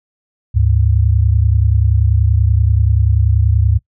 sine tone pair together, 73.42 / 103.83 Hz, D2 / G#2, 0 / 0 cents, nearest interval tritone, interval 600 cents, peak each -12 dBFS, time 0.54-3.79 s, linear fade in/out 20 ms, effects noise-tail reverb RT60 0.1 s tail -24 dB re dry

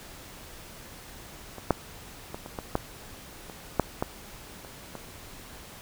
clicks, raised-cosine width 1 ms, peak -25 / -6 / -21 / -25 / -19 / -10 / -26 / -6 / -12 / -29 / -23 dBFS, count 11, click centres 1.583 / 1.707 / 2.345 / 2.461 / 2.588 / 2.754 / 3.498 / 3.797 / 4.025 / 4.648 / 4.953 s, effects pink hiss -46 dBFS RMS until 5.81 s

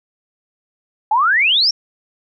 sine exponential sweep, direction up, 819 to 5660 Hz, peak -11 dBFS, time 1.11-1.71 s, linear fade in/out 5 ms, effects none

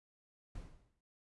brown noise with exponential decay, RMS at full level -44 dBFS, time 0.55-1.01 s, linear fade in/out 5 ms, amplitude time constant 100 ms, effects noise-tail reverb RT60 0.1 s tail -21 dB re dry + resampled to 24000 Hz

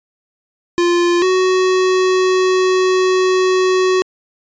square tone pair in turn, 347.9 / 371.9 Hz, F4 / F#4, -7 / +9 cents, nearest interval minor second, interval 116 cents, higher second, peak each -12 dBFS, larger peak neither, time 0.78-1.22 / 1.22-4.02 s, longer second, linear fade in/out 0 ms, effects resampled to 16000 Hz

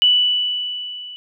sine tone with level ramp, 2966 Hz, F#7, 4 cents sharp, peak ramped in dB -9 to -32 dBFS, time 0.02-1.16 s, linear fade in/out 0 ms, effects none

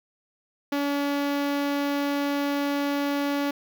sawtooth tone with notch filter, 284.6 Hz, C#4, 46 cents sharp, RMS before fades -26 dBFS, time 0.72-3.51 s, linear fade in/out 5 ms, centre 8500 Hz, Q 0.75, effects 9-bit

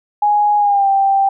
sine tone with pitch glide, 830.6 to 784.9 Hz, G#5 to G5, 0 to +2 cents, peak -10 dBFS, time 0.22-1.29 s, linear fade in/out 5 ms, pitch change -98 cents, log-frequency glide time 0.58-0.88 s, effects none

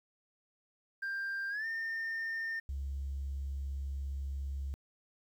sine tone with pitch glide, 1588 to 1813.6 Hz, G6 to A#6, +22 to -48 cents, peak -32 dBFS, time 1.02-2.6 s, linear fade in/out 10 ms, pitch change +230 cents, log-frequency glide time 1.49-1.66 s
triangle tone, 68.7 Hz, C#2, 15 cents flat, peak -31 dBFS, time 2.69-4.74 s, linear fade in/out 0 ms
effects tanh soft clip ceiling -33 dBFS + 11-bit

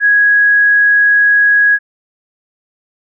sine tone, 1661.2 Hz, G#6, in tune, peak -6 dBFS, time 0-1.79 s, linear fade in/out 50 ms, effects none

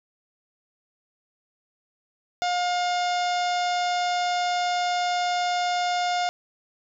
harmonic tone with a mistuned harmonic, 712 Hz, F5, 33 cents sharp, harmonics 1 / 2 / 3 / 4 / 5 / 6 / 7 / 8 / 9 / 10, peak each -23 / -33 / -35 / -39 / -35 / -41 / -39 / -41 / -44 / -46 dBFS, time 2.42-6.29 s, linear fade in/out 0 ms, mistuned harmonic 8, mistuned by -49 cents, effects none

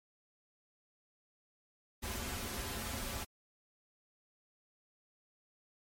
pink noise with comb filter, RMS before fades -40 dBFS, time 2.02-3.25 s, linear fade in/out 20 ms, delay 6.4 ms, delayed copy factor -0.65, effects MP3 64 kbps

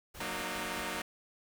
pink noise with tremolo, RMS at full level -47 dBFS, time 0.14-1.01 s, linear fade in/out 10 ms, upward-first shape triangle, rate 5 Hz, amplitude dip 60%
5% pulse chord, D# minor, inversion first, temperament equal with one note detuned, 185 / 233.1 / 304.4 Hz, F#3 / A#3 / D#4, 0 / 0 / -38 cents, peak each -29 / -29 / -28 dBFS, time 0.2-1.02 s, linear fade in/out 5 ms
effects none

